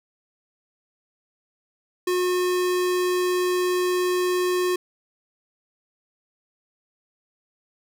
square tone, 361.7 Hz, F#4, 39 cents flat, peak -21 dBFS, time 2.07-4.76 s, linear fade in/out 5 ms, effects none

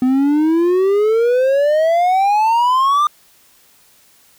triangle exponential sweep, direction up, 250.7 to 1212 Hz, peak -9 dBFS, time 0.02-3.07 s, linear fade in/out 2 ms, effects white hiss -51 dBFS RMS until 4.38 s

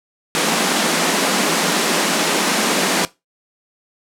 pink high-pass noise, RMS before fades -17 dBFS, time 0.35-3.05 s, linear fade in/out 0 ms, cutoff 170 Hz, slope 96 dB/octave, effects noise-tail reverb RT60 0.2 s tail -18 dB re dry + low-pass 10000 Hz 12 dB/octave

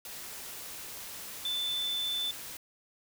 sine tone in noise, 3520 Hz, A7, in tune, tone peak -30 dBFS, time 1.45-2.31 s, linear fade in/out 2 ms, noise white, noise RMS -43 dBFS, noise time 0.05-2.57 s, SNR +10 dB, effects none

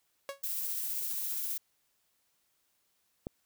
sawtooth tone with exponential decay, 554.4 Hz, C#5, in tune, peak -30 dBFS, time 0.29-0.42 s, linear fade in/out 1 ms, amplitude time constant 27 ms
violet noise with tremolo, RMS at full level -34 dBFS, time 0.43-1.58 s, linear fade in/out 10 ms, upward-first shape triangle, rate 15 Hz, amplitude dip 25%
click, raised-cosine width 2 ms, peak -23 dBFS, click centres 3.269 s
effects white hiss -75 dBFS RMS until 3.45 s

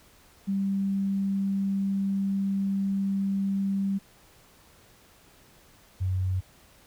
sine tone pair in turn, 196 / 93.14 Hz, G3 / F#2, 0 / +12 cents, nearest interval octave + minor second, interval 1288 cents, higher first, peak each -24 dBFS, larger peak neither, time 0.47-3.99 / 6-6.41 s, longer first, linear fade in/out 20 ms, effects pink hiss -57 dBFS RMS until 6.86 s

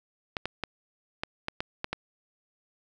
clicks, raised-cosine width 0.3 ms, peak -14 dBFS, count 8, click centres 0.368 / 0.456 / 0.637 / 1.235 / 1.484 / 1.605 / 1.844 / 1.93 s, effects none

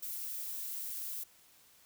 violet noise with amplitude modulation, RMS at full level -39 dBFS, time 0.02-1.24 s, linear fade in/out 10 ms, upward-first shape sine, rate 219 Hz, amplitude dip 30%, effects white hiss -63 dBFS RMS until 1.85 s

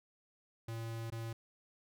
square tone with dropouts, 114.1 Hz, A#2, 37 cents flat, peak -40 dBFS, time 0.68-1.33 s, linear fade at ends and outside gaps 5 ms, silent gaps 1.102-1.121 s, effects none

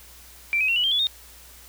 sine tone with pitch steps, 2349 / 2532 / 2730 / 2943 / 3172 / 3419 / 3686 Hz, D7 / D#7 / F7 / F#7 / G7 / G#7 / A#7, 0 / +30 / -40 / -10 / +20 / +50 / -20 cents, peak -19 dBFS, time 0.53-1.069 s, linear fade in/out 0 ms, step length 77 ms, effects added 60 Hz sine -51 dBFS peak until 1.68 s + white hiss -48 dBFS RMS until 1.68 s

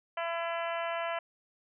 harmonic tone, 336 Hz, E4, 33 cents sharp, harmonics 2 / 3 / 4 / 5 / 6 / 7 / 8 / 9, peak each -34 / -38 / -40 / -42 / -44 / -45 / -46 / -47 dBFS, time 0.17-1.19 s, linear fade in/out 5 ms, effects none

